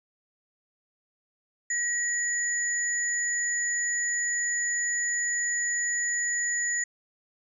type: tone pair together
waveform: sine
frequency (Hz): 1911 / 6921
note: A#6 / A8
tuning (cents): +43 / -30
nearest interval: octave + minor seventh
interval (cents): 2227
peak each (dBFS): -28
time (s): 1.7-6.84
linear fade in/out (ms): 5
effects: none